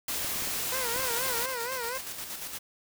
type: noise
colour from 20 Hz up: white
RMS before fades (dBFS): -32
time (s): 0.08-1.46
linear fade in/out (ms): 5
type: clicks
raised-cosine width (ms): 2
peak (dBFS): -29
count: 6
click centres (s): 0.247 / 0.36 / 0.423 / 0.474 / 0.961 / 0.994
type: tone with vibrato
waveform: 15% pulse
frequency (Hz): 493.9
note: B4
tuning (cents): 0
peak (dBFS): -26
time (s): 0.72-1.98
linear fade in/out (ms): 5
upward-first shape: sine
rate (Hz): 4.2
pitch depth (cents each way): 120
type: noise with tremolo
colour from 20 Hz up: white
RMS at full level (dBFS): -37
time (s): 1.02-2.59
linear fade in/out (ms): 20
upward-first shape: square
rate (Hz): 8.6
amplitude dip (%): 40
effects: none